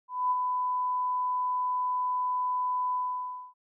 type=tone with ADSR envelope; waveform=sine; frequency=1000 Hz; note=B5; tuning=21 cents sharp; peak=-22 dBFS; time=0.08-3.54 s; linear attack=230 ms; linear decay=31 ms; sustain=-4 dB; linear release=600 ms; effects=none